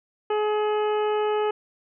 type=harmonic tone; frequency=423.2 Hz; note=G#4; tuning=33 cents sharp; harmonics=1 / 2 / 3 / 4 / 5 / 6 / 7; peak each=-22 / -28 / -33 / -41 / -45 / -42 / -41 dBFS; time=0.3-1.51 s; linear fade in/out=5 ms; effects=none